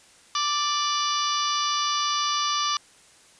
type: harmonic tone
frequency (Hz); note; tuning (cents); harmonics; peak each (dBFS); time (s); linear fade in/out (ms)
587.3; D5; 0; 2 / 3 / 4 / 5 / 6 / 7 / 8 / 9 / 10; -25 / -39 / -38 / -32 / -31 / -38 / -32 / -37 / -33; 0.35-2.77; 2
effects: white hiss -54 dBFS RMS until 3.39 s + resampled to 22050 Hz